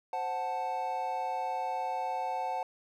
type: chord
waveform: triangle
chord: F# diminished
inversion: second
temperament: equal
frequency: 523.3 / 740 / 880 Hz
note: C5 / F#5 / A5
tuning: 0 / 0 / 0 cents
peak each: -38 / -32 / -33 dBFS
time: 0.13-2.63 s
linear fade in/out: 2 ms
effects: none